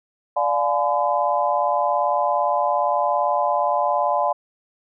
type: chord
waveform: sine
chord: D diminished seventh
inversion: none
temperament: just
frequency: 587.3 / 704.8 / 845.8 / 1014.9 Hz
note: D5 / F5 / Ab5 / Cb6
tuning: 0 / +16 / +31 / +47 cents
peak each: -23 dBFS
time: 0.36-4.33 s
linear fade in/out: 10 ms
effects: none

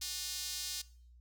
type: tone with high-pass filter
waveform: square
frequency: 164.3 Hz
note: E3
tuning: 5 cents flat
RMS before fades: -40 dBFS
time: 0.01-0.82 s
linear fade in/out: 10 ms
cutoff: 4700 Hz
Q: 1.6
effects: noise-tail reverb RT60 0.6 s tail -21 dB re dry + added 60 Hz sine -56 dBFS peak until 1.2 s

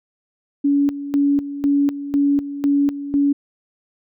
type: tone with tremolo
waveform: sine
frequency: 283.4 Hz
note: C#4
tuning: 38 cents sharp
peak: -13 dBFS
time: 0.64-3.33 s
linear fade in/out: 10 ms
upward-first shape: square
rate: 2 Hz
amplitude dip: 75%
effects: none

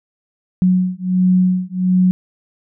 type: beating tone pair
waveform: sine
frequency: 182.8 / 184.2 Hz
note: F#3 / F#3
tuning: -21 / -7 cents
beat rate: 1.4 Hz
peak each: -15 dBFS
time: 0.62-2.11 s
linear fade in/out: 0 ms
effects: none

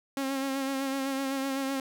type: tone with vibrato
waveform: sawtooth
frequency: 270.6 Hz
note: C#4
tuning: 42 cents flat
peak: -25 dBFS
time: 0.17-1.8 s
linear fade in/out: 2 ms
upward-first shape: sine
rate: 7.9 Hz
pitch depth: 32 cents each way
effects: none

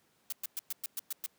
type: noise bursts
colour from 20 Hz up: blue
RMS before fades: -36 dBFS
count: 8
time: 0.3-1.262 s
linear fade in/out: 2 ms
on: 24 ms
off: 110 ms
effects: pink hiss -70 dBFS RMS until 1.38 s + high-pass 150 Hz 12 dB/octave

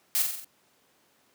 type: noise with echo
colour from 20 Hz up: blue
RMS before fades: -25 dBFS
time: 0.15-0.22 s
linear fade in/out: 0 ms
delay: 45 ms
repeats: 5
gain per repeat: -4 dB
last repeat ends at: 0.445 s
effects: pink hiss -65 dBFS RMS until 1.34 s + high-pass 200 Hz 12 dB/octave

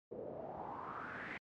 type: noise with low-pass filter sweep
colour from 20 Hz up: pink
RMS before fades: -45 dBFS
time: 0.11-1.38 s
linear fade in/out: 10 ms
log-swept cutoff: 450 to 2100 Hz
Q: 5.1
effects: high-pass 150 Hz 12 dB/octave + MP3 64 kbps

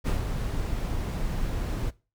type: noise with ADSR envelope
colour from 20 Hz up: brown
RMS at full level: -23 dBFS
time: 0.04-1.91 s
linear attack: 34 ms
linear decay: 130 ms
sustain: -6 dB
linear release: 23 ms
effects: noise-tail reverb RT60 0.3 s tail -20 dB re dry

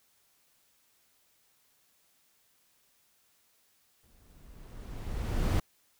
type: noise with exponential growth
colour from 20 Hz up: brown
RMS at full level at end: -24 dBFS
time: 4.03-5.6 s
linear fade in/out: 5 ms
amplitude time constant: 340 ms
effects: white hiss -69 dBFS RMS until 5.99 s

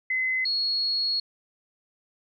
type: tone pair in turn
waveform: sine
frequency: 2041 / 4325 Hz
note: C7 / C#8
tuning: -44 / -43 cents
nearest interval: octave + minor second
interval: 1301 cents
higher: second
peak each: -23 dBFS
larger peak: neither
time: 0.1-0.45 / 0.45-1.2 s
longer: second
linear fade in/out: 5 ms
effects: none

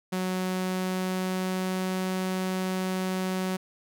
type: tone with pitch glide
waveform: sawtooth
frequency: 185 to 186.5 Hz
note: F#3 to F#3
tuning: 0 to +14 cents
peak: -23 dBFS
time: 0.12-3.57 s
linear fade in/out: 10 ms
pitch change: +14 cents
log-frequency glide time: 0.32-2.07 s
effects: none

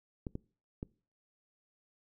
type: clicks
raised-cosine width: 3 ms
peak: -25 dBFS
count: 3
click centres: 0.268 / 0.354 / 0.829 s
effects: noise-tail reverb RT60 0.4 s tail -23 dB re dry

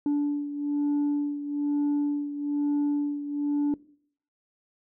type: beating tone pair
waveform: sine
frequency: 290 / 291.1 Hz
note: D4 / D4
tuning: -22 / -15 cents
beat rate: 1.1 Hz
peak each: -23 / -28 dBFS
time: 0.06-3.74 s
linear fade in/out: 2 ms
effects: noise-tail reverb RT60 0.6 s tail -22 dB re dry + tanh soft clip ceiling -21 dBFS

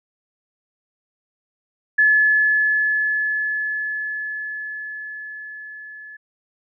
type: tone with level ramp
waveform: sine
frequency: 1717 Hz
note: A6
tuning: 43 cents flat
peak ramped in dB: -11 to -36 dBFS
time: 1.98-6.17 s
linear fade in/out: 10 ms
effects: none

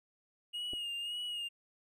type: tone with vibrato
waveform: triangle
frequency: 2863 Hz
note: F7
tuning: 42 cents sharp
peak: -35 dBFS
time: 0.53-1.49 s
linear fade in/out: 20 ms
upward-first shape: sine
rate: 1.8 Hz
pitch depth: 41 cents each way
type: clicks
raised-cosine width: 2 ms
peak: -33 / -36 dBFS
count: 2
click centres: 0.734 / 0.737 s
effects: none

